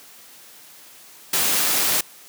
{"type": "noise", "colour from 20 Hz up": "white", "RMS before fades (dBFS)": -20, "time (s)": [1.33, 2.01], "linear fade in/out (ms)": 5, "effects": ["white hiss -46 dBFS RMS until 2.28 s", "high-pass 150 Hz 12 dB/octave"]}